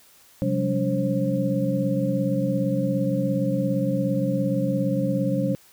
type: tone cluster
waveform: sine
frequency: 132.3 / 181.3 / 198.6 / 285.7 / 533 Hz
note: C3 / F#3 / G3 / D4 / C5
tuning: +20 / -35 / +23 / -48 / +32 cents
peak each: -27 dBFS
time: 0.42-5.55 s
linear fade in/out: 0 ms
effects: white hiss -54 dBFS RMS until 5.72 s